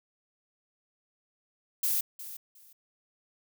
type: noise with echo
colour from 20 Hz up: violet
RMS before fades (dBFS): -28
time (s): 1.83-2.01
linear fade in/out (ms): 5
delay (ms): 360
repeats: 2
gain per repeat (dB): -14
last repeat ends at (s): 2.73
effects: none